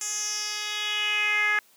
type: tone with band-pass filter sweep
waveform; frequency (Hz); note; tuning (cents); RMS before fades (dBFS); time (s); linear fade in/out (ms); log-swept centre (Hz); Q
10% pulse; 419.7; G#4; +18; -27; 0.01-1.59; 2; 7400 to 1800; 3.9
effects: white hiss -59 dBFS RMS until 1.76 s + high-pass 150 Hz 12 dB/octave